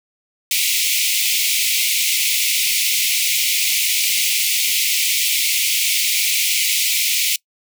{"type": "high-pass noise", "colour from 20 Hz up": "pink", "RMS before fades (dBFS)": -18, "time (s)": [0.51, 7.36], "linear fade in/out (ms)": 2, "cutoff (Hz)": 2100, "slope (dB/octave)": 96, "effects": ["noise-tail reverb RT60 0.1 s tail -24 dB re dry"]}